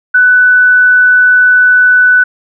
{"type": "tone", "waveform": "sine", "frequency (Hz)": 1493, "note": "F#6", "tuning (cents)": 15, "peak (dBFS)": -3, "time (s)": [0.14, 2.24], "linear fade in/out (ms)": 10, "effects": []}